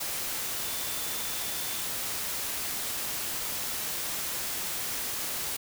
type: tone in noise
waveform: sine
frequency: 3520 Hz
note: A7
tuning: in tune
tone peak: -44 dBFS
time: 0.64-1.83 s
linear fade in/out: 10 ms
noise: white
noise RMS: -33 dBFS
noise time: 0-5.57 s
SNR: -14 dB
effects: none